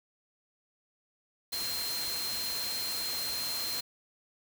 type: tone in noise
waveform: sine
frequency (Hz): 4169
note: C8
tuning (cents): -7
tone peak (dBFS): -34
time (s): 1.52-3.81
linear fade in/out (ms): 10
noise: white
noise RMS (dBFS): -37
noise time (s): 1.52-3.81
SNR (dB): 0
effects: none